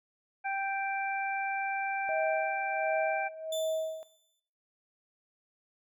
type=harmonic tone; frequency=784 Hz; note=G5; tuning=in tune; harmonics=1 / 2 / 3; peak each=-32 / -37 / -38 dBFS; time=0.44-3.29 s; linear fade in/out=20 ms
type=tone with tremolo; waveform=sine; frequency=638 Hz; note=D#5; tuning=43 cents sharp; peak=-28 dBFS; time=2.09-4.03 s; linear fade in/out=0 ms; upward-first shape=sine; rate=1.4 Hz; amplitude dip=80%
type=tone with exponential decay; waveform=sawtooth; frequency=3520 Hz; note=A7; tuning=in tune; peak=-32 dBFS; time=3.52-4.4 s; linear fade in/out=5 ms; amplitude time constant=190 ms
effects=noise-tail reverb RT60 0.6 s tail -17 dB re dry